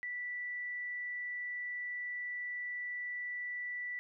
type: tone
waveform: sine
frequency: 1966 Hz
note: B6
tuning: 8 cents flat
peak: -37 dBFS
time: 0.03-3.99 s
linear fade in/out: 0 ms
effects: none